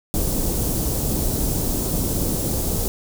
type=band-stop noise; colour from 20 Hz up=pink; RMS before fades=-22 dBFS; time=0.14-2.88 s; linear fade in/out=0 ms; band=480 to 7700 Hz; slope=12 dB/octave; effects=none